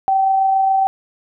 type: tone with amplitude modulation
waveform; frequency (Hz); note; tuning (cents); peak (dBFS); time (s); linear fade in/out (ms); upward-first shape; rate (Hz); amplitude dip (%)
sine; 772; G5; -27; -11; 0.08-0.87; 0; sine; 27.2; 25
effects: none